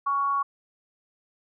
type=tone with amplitude modulation; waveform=sine; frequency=1117 Hz; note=C#6; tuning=13 cents sharp; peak=-20 dBFS; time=0.06-0.43 s; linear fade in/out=10 ms; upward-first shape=sine; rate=291 Hz; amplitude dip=45%; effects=none